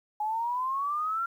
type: exponential sweep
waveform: sine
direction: up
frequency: 836 to 1382 Hz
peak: -27 dBFS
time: 0.2-1.26 s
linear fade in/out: 5 ms
effects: 10-bit